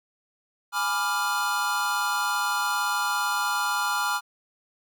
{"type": "chord", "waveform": "square", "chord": "G# diminished seventh", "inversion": "none", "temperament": "equal with one note detuned", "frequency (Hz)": [830.6, 987.8, 1183.5, 1396.9], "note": ["G#5", "B5", "D6", "F6"], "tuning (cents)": [0, 0, 13, 0], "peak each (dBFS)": [-32, -31, -31, -28], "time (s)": [0.72, 4.21], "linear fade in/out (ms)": 50, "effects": []}